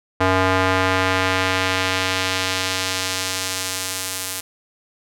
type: tone with band-pass filter sweep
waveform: square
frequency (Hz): 93.6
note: F#2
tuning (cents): +20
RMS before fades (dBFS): -21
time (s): 0.2-4.41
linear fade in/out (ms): 10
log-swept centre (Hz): 1100 to 11000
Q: 0.74
effects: none